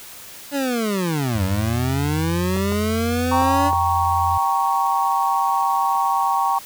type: linear two-way sweep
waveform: 25% pulse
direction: down then up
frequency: 290 to 92.5 to 290 Hz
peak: -16 dBFS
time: 0.51-3.72 s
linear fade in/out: 50 ms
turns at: 1.44 s
type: tone with pitch glide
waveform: sine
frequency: 87.1 to 86.05 Hz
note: F2 to F2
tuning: -4 to -25 cents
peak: -24 dBFS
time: 1.35-4.38 s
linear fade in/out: 5 ms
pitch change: -21 cents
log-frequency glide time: 1.81-4.25 s
type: clicks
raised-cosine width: 1 ms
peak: -16 dBFS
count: 4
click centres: 2.566 / 2.722 / 3.42 / 3.731 s
type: chord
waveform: sine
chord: G diminished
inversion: none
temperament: equal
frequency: 784 / 932.3 / 1108.7 Hz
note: G5 / Bb5 / Db6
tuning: 0 / 0 / 0 cents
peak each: -21 dBFS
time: 3.31-6.59 s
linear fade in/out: 10 ms
effects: white hiss -39 dBFS RMS until 6.65 s